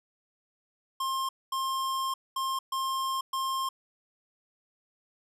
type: tone bursts at uneven times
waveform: square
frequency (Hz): 1063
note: C6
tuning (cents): +27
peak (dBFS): -29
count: 5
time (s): 1-1.29 / 1.52-2.14 / 2.36-2.59 / 2.72-3.21 / 3.33-3.69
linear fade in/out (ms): 5
effects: resampled to 32000 Hz + 11-bit